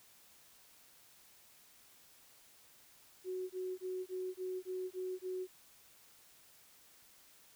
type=tone bursts; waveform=sine; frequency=370 Hz; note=F#4; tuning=in tune; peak=-37 dBFS; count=8; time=3.24-5.474 s; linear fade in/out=50 ms; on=260 ms; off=22 ms; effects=white hiss -63 dBFS RMS until 7.55 s